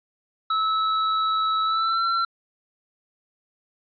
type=tone with pitch glide; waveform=square; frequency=1302 to 1354.9 Hz; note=E6 to E6; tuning=-22 to +47 cents; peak=-21 dBFS; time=0.5-2.25 s; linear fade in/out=5 ms; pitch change=+69 cents; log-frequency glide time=1.64-2.03 s; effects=resampled to 11025 Hz